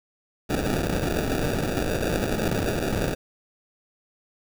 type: noise with sample-and-hold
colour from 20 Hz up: blue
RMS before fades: -25 dBFS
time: 0.49-3.15 s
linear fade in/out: 20 ms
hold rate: 1050 Hz
effects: none